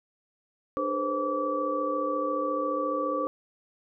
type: tone cluster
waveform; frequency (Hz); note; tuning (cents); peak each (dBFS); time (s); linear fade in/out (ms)
sine; 298.1 / 425.6 / 491.6 / 526 / 1153; D4 / G#4 / B4 / C5 / D6; +26 / +42 / -8 / +9 / -32; -33 / -38 / -36 / -30 / -30; 0.77-3.27; 0
effects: none